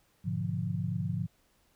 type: chord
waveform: sine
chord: G# diminished seventh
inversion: none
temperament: equal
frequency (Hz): 103.83 / 123.47 / 146.83 / 174.61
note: G#2 / B2 / D3 / F3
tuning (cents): 0 / 0 / 0 / 0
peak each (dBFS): -35 / -37 / -36 / -34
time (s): 0.24-1.27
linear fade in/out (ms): 20
effects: pink hiss -69 dBFS RMS until 1.75 s